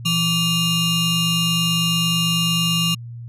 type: ring-modulated tone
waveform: 40% pulse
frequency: 1323 Hz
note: E6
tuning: 6 cents sharp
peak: -13 dBFS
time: 0.05-2.95 s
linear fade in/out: 10 ms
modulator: 1490 Hz
effects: added 118 Hz sine -31 dBFS peak until 3.28 s + resampled to 32000 Hz